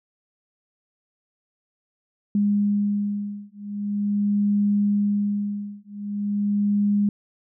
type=beating tone pair; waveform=sine; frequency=204.3 / 204.73 Hz; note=G#3 / G#3; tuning=-28 / -25 cents; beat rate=0.43 Hz; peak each=-23 dBFS; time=2.35-7.09 s; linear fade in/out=2 ms; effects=none